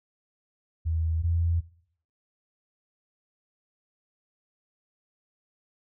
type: tone pair in turn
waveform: sine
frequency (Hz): 81.1 / 84.26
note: E2 / E2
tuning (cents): -28 / +38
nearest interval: minor second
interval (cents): 66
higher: second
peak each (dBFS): -24 / -22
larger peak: second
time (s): 0.85-1.23 / 1.23-1.61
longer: neither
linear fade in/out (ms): 20
effects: noise-tail reverb RT60 0.6 s tail -19 dB re dry